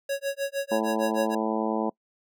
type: tone with tremolo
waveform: square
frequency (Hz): 554.4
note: C#5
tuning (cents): 0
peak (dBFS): -25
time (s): 0.09-1.35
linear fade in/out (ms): 5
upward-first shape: sine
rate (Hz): 6.5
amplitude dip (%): 100
type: harmonic tone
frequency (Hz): 110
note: A2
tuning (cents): 0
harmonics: 2 / 3 / 4 / 5 / 6 / 7 / 8 / 9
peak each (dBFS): -29 / -31 / -32 / -33 / -34 / -34 / -35 / -36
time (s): 0.71-1.9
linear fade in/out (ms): 10
effects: noise-tail reverb RT60 0.1 s tail -25 dB re dry